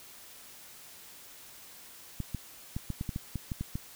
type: clicks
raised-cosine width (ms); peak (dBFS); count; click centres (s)
5; -21; 11; 2.203 / 2.347 / 2.765 / 2.903 / 3.011 / 3.092 / 3.161 / 3.357 / 3.518 / 3.61 / 3.755
effects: white hiss -51 dBFS RMS until 3.95 s

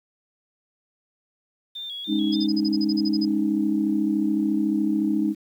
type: tone with vibrato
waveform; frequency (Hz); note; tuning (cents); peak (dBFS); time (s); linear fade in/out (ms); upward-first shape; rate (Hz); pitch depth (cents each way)
sine; 3464; A7; -28; -31; 1.75-2.47; 10; square; 3.4; 64
type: chord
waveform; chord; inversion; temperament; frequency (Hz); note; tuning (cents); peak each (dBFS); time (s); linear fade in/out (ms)
sine; Ab suspended fourth; none; equal; 207.7 / 277.2 / 311.1; Ab3 / Db4 / Eb4; 0 / 0 / 0; -24 / -27 / -22; 2.07-5.35; 50
type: tone bursts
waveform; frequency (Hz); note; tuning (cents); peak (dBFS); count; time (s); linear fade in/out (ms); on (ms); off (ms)
sine; 5010; D#8; +11; -27; 12; 2.32-3.253; 10; 42; 39
effects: tanh soft clip ceiling -9 dBFS + 9-bit

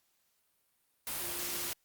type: tone in noise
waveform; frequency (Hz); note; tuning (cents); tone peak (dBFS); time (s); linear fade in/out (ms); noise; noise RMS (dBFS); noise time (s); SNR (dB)
sine; 349.2; F4; 0; -48; 1.21-1.69; 0; white; -37; 1.07-1.73; -14
effects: white hiss -75 dBFS RMS until 1.84 s + Opus 48 kbps

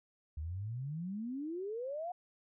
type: exponential sweep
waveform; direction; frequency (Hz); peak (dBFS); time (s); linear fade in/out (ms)
sine; up; 72.7 to 734; -37; 0.37-2.12; 5
effects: none

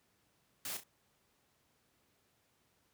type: noise with echo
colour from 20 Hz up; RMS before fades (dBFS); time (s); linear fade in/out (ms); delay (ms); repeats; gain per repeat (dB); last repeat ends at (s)
white; -41; 0.65-0.77; 2; 33; 2; -9; 0.836
effects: pink hiss -74 dBFS RMS until 2.93 s + high-pass 80 Hz 12 dB/octave

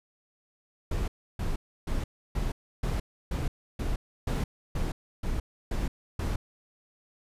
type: noise bursts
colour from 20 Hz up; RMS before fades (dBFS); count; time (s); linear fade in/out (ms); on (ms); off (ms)
brown; -29; 12; 0.91-6.36; 5; 170; 310
effects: resampled to 32000 Hz

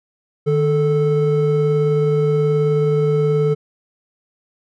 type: tone pair together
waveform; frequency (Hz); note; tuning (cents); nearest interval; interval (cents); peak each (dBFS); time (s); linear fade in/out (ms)
triangle; 152.1 / 437.5; D#3 / A4; -39 / -10; octave + tritone; 1829; -15 / -14; 0.46-3.55; 20
effects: none

